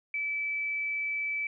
sine tone, 2308 Hz, D7, 31 cents flat, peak -29 dBFS, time 0.14-1.47 s, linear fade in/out 2 ms, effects none

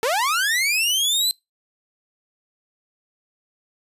sawtooth linear sweep, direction up, 423.6 to 4105 Hz, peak -15 dBFS, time 0.03-1.31 s, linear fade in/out 0 ms, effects noise-tail reverb RT60 0.2 s tail -24 dB re dry + resampled to 32000 Hz

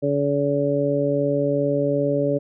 harmonic tone, 142.6 Hz, C#3, 49 cents sharp, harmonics 1 / 2 / 3 / 4, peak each -26 / -24 / -24 / -22 dBFS, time 0.02-2.39 s, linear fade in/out 20 ms, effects none

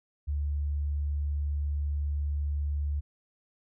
sine tone, 72.7 Hz, D2, 17 cents flat, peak -27 dBFS, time 0.27-3.01 s, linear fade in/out 20 ms, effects none

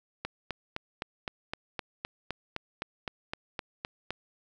click train, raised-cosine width 0.3 ms, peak -17 dBFS, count 16, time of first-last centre 0.25-4.106 s, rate 3.89 Hz, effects none

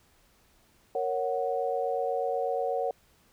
sine chord, F# major, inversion first, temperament equal, 466.2 / 554.4 / 740 Hz, A#4 / C#5 / F#5, 0 / 0 / 0 cents, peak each -31 dBFS, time 0.95-2.91 s, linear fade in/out 2 ms, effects pink hiss -64 dBFS RMS until 3.32 s

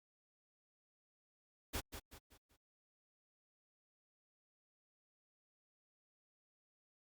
pink noise with echo, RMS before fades -40 dBFS, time 1.73-1.81 s, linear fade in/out 20 ms, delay 190 ms, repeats 4, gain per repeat -8 dB, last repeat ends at 2.57 s, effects Opus 48 kbps

